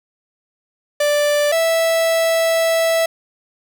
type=tone pair in turn; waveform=45% pulse; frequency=587.3 / 657 Hz; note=D5 / E5; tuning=0 / -6 cents; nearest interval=major second; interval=194 cents; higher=second; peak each=-14 dBFS; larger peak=neither; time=1-1.52 / 1.52-3.06 s; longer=second; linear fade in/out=5 ms; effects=none